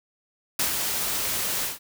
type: noise with ADSR envelope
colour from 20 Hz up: white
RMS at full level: -23 dBFS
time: 0.59-1.79 s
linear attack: 5 ms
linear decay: 100 ms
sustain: -4 dB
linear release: 150 ms
effects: none